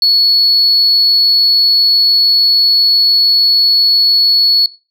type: tone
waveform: sine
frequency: 4393 Hz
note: C#8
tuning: 16 cents flat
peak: -5 dBFS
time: 0.02-4.66 s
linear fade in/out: 2 ms
effects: noise-tail reverb RT60 0.3 s tail -19 dB re dry + tanh soft clip ceiling -4 dBFS